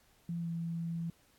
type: tone with pitch glide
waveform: sine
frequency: 170 to 167.27 Hz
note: F3 to E3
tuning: -46 to +26 cents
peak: -34 dBFS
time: 0.29-1.1 s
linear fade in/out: 2 ms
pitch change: -28 cents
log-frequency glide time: 0.39-0.49 s
effects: pink hiss -67 dBFS RMS until 1.38 s + AAC 64 kbps